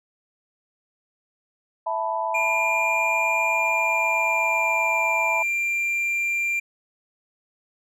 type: chord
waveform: sine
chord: E suspended fourth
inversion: none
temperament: equal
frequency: 659.3 / 880 / 987.8 Hz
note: E5 / A5 / B5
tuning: 0 / 0 / 0 cents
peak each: -28 / -27 / -27 dBFS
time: 1.86-5.43 s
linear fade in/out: 10 ms
type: tone with pitch glide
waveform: triangle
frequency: 2400 to 2377 Hz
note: D7 to D7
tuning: +37 to +20 cents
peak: -20 dBFS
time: 2.34-6.6 s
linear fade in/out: 10 ms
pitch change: -17 cents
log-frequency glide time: 3.51-5.12 s
effects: none